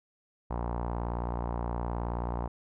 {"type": "tone with low-pass filter", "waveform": "sawtooth", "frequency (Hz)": 59, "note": "A#1", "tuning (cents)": 22, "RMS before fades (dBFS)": -33, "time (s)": [0.5, 2.48], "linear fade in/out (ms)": 10, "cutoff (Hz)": 930, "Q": 3.4, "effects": []}